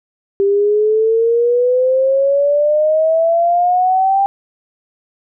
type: exponential sweep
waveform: sine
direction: up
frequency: 393.8 to 795 Hz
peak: -10 dBFS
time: 0.4-4.26 s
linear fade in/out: 0 ms
effects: none

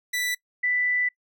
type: tone pair in turn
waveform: sawtooth / sine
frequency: 1975.5 / 1983.3 Hz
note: B6 / B6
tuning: 0 / +7 cents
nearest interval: unison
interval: 7 cents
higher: second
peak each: -21 dBFS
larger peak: neither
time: 0.13-0.35 / 0.63-1.09 s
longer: second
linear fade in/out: 10 ms
effects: noise-tail reverb RT60 0.1 s tail -23 dB re dry

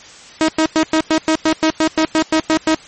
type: tone bursts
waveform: sawtooth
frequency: 316.6 Hz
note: D#4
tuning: 30 cents sharp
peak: -7 dBFS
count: 14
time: 0.41-2.746 s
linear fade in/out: 0 ms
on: 74 ms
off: 100 ms
effects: white hiss -39 dBFS RMS until 2.87 s + MP3 32 kbps

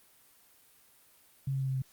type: tone with pitch steps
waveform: sine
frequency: 136 / 134.83 / 133.66 / 132.51 / 131.37 Hz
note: C#3 / C#3 / C3 / C3 / C3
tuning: -33 / -48 / +37 / +22 / +7 cents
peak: -29 dBFS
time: 1.47-1.82 s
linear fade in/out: 5 ms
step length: 70 ms
effects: white hiss -62 dBFS RMS until 1.92 s + Opus 32 kbps

